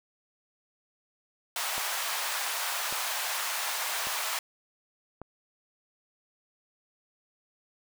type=high-pass noise; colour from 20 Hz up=pink; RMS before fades=-32 dBFS; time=1.56-4.39 s; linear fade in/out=2 ms; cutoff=750 Hz; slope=24 dB/octave
type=click train; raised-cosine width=1 ms; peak=-26 dBFS; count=4; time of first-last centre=1.78-5.216 s; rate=0.873 Hz
effects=none